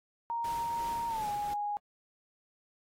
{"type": "tone with pitch glide", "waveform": "sine", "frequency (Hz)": [932.3, 825.8], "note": ["A#5", "G#5"], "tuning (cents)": [0, -10], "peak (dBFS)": -31, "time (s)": [0.3, 1.77], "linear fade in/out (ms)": 0, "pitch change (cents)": -210, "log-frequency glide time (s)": [1.08, 1.29]}
{"type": "noise with tremolo", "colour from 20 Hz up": "pink", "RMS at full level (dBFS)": -46, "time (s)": [0.44, 1.54], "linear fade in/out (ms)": 5, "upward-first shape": "sine", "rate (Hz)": 2.8, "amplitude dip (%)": 35}
{"effects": ["AAC 48 kbps"]}